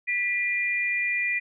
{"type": "tone pair together", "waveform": "sine", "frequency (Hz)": [1967.6, 2403], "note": ["B6", "D7"], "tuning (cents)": [-7, 39], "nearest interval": "minor third", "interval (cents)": 346, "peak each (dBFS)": -26, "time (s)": [0.07, 1.4], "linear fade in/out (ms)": 20, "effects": []}